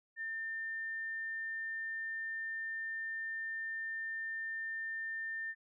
sine tone, 1800 Hz, A6, 39 cents sharp, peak -37 dBFS, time 0.16-5.55 s, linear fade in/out 50 ms, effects none

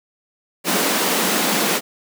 pink high-pass noise, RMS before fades -19 dBFS, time 0.64-1.81 s, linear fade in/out 50 ms, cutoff 170 Hz, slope 96 dB/octave, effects none

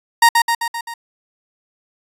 30% pulse tone with echo, 932.3 Hz, A#5, in tune, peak -4 dBFS, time 0.22-0.29 s, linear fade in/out 5 ms, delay 130 ms, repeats 5, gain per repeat -4 dB, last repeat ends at 0.94 s, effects resampled to 32000 Hz

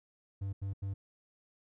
triangle tone bursts, 98 Hz, G2, in tune, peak -32 dBFS, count 3, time 0.41-0.94 s, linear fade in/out 10 ms, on 120 ms, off 85 ms, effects none

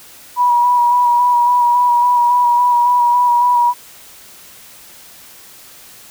sine tone with vibrato, 970 Hz, B5, 31 cents flat, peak -9 dBFS, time 0.36-3.74 s, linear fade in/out 50 ms, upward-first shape square, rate 3.6 Hz, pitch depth 18 cents each way, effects white hiss -40 dBFS RMS until 6.1 s

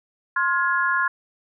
sine tone cluster, 1056 / 1416 / 1681 Hz, C6 / F6 / G#6, +16 / +23 / +20 cents, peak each -23 dBFS, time 0.36-1.08 s, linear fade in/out 5 ms, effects none

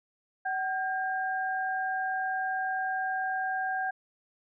sine tone pair together, 755.9 / 1605 Hz, F#5 / G6, +37 / +40 cents, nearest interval octave + minor second, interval 1303 cents, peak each -30 / -32 dBFS, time 0.45-3.91 s, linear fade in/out 10 ms, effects none

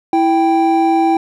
triangle tone pair together, 329.6 / 783.9 Hz, E4 / G5, 0 / 0 cents, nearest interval octave + minor third, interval 1500 cents, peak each -11 dBFS, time 0.13-1.17 s, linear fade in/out 2 ms, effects none

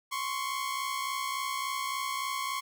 sawtooth tone pair together, 1046.5 / 1110 Hz, C6 / C#6, 0 / +2 cents, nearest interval minor second, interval 102 cents, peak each -31 / -30 dBFS, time 0.11-2.61 s, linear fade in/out 20 ms, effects none

